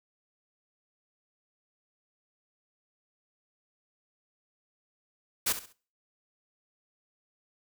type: noise with echo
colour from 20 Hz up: white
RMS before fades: -27 dBFS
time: 5.46-5.53 s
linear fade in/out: 10 ms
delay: 67 ms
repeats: 3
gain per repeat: -11 dB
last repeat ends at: 5.731 s
effects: noise-tail reverb RT60 0.4 s tail -21 dB re dry